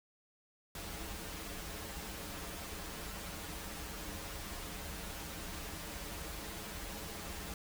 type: noise with comb filter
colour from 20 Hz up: pink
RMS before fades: -44 dBFS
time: 0.75-7.54 s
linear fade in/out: 2 ms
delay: 8 ms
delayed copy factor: -0.85
effects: none